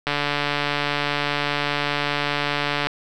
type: click train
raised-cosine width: 0.3 ms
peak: -6 dBFS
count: 407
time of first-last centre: 0.07-2.87 s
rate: 145 Hz
effects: none